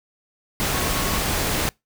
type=tone in noise; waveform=sine; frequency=1100 Hz; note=C#6; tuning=14 cents flat; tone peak=-32 dBFS; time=0.74-1.18 s; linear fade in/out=0 ms; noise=pink; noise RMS=-23 dBFS; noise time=0.6-1.69 s; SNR=-12 dB; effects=noise-tail reverb RT60 0.2 s tail -26 dB re dry